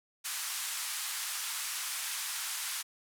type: band-pass noise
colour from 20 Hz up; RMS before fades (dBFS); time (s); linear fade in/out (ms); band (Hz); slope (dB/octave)
white; -37; 0.24-2.83; 20; 970 to 12000; 24
effects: none